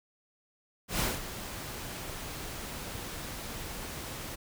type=noise with ADSR envelope; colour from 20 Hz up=pink; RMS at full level=-28 dBFS; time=0.88-4.36 s; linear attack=120 ms; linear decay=190 ms; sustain=-12 dB; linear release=15 ms; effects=none